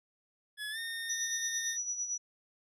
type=tone with pitch glide; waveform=25% pulse; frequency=1700 to 1832.6 Hz; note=G#6 to A#6; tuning=+40 to -30 cents; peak=-33 dBFS; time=0.57-1.78 s; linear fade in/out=50 ms; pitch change=+130 cents; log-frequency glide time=0.7-0.79 s
type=tone with tremolo; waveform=sine; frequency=5880 Hz; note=F#8; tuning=12 cents flat; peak=-31 dBFS; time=1.09-2.18 s; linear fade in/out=10 ms; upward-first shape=sine; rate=8.9 Hz; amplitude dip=60%
effects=resampled to 32000 Hz